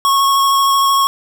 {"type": "tone with vibrato", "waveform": "square", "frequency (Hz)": 1099, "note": "C#6", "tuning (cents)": -15, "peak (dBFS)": -11, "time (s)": [0.05, 1.07], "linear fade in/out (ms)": 0, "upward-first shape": "square", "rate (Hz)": 13, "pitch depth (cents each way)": 11, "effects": []}